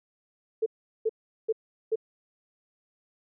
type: tone bursts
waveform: sine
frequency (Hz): 443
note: A4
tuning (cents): +12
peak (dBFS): -22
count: 4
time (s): 0.62-1.958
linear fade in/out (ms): 10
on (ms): 42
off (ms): 390
effects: none